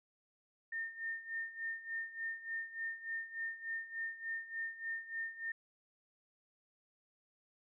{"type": "tone with tremolo", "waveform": "sine", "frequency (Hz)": 1818, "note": "A#6", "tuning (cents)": -44, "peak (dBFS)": -36, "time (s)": [0.72, 5.52], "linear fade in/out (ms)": 5, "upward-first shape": "sine", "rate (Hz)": 3.4, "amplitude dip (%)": 80, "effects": []}